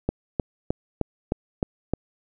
click train, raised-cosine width 2 ms, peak -9 dBFS, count 7, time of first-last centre 0.09-1.936 s, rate 3.25 Hz, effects none

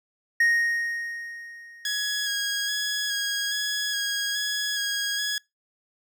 triangle tone with exponential decay, 1864.7 Hz, A#6, in tune, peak -15 dBFS, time 0.4-2.34 s, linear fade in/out 5 ms, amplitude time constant 420 ms
15% pulse tone with vibrato, 1661.2 Hz, G#6, in tune, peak -19 dBFS, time 1.85-5.38 s, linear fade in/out 2 ms, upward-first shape square, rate 1.2 Hz, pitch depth 17 cents each way
effects noise-tail reverb RT60 0.2 s tail -24 dB re dry

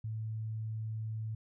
sine tone, 110 Hz, A2, in tune, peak -35 dBFS, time 0.04-1.35 s, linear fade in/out 5 ms, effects none

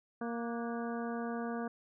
harmonic tone with a mistuned harmonic, 233.7 Hz, A#3, 5 cents sharp, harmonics 1 / 2 / 3 / 4 / 5 / 6 / 7, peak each -37 / -41 / -43 / -50 / -47 / -49 / -51 dBFS, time 0.21-1.68 s, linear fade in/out 5 ms, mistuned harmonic 6, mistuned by +76 cents, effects none

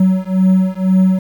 triangle beating tone pair, 186.4 / 188.4 Hz, F#3 / F#3, +13 / +32 cents, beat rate 2 Hz, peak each -11 dBFS, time 0-1.19 s, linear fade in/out 5 ms, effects 7-bit

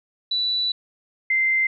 sine tone pair in turn, 3958 / 2082 Hz, B7 / C7, +3 / -9 cents, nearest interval major seventh, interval 1112 cents, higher first, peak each -20 / -17 dBFS, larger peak second, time 0.31-0.72 / 1.3-1.67 s, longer first, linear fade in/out 5 ms, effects none

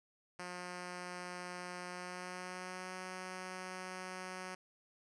5% pulse tone with pitch glide, 179 to 184.88 Hz, F3 to F#3, +43 to -1 cents, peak -32 dBFS, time 0.39-4.55 s, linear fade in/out 5 ms, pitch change +56 cents, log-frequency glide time 1.87-2.94 s, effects resampled to 22050 Hz

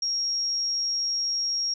sine tone, 5588 Hz, F8, in tune, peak -24 dBFS, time 0.02-1.74 s, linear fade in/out 5 ms, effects none

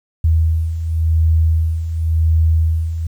sine beating tone pair, 80 / 80.92 Hz, D#2 / E2, +49 / -32 cents, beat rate 0.92 Hz, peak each -19 / -13 dBFS, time 0.24-3.07 s, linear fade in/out 5 ms, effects 8-bit

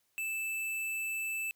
square tone, 2637 Hz, E7, in tune, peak -34 dBFS, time 0.18-1.51 s, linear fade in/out 0 ms, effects white hiss -75 dBFS RMS until 1.55 s

